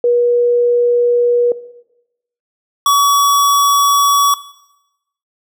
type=tone pair in turn; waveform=sine / square; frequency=481.8 / 1133.7 Hz; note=B4 / C#6; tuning=-43 / +39 cents; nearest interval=octave + minor third; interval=1482 cents; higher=second; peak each=-9 dBFS; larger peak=neither; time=0.04-1.52 / 2.86-4.34 s; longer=neither; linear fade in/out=2 ms; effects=noise-tail reverb RT60 0.9 s tail -17 dB re dry